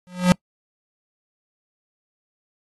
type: tone with exponential growth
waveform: square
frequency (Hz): 180.4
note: F#3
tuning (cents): -44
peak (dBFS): -9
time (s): 0.07-0.32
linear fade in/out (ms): 0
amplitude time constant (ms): 54
effects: noise-tail reverb RT60 0.1 s tail -26 dB re dry + AAC 32 kbps